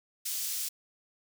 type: high-pass noise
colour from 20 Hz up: pink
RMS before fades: -34 dBFS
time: 0.25-0.69 s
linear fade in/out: 10 ms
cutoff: 5700 Hz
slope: 12 dB/octave
effects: none